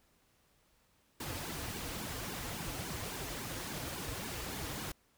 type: noise with flanger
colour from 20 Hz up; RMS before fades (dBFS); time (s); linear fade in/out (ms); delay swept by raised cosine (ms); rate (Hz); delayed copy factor
pink; -41; 1.2-4.92; 5; 1.5 to 5.4; 3.6; -1
effects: pink hiss -71 dBFS RMS until 5.17 s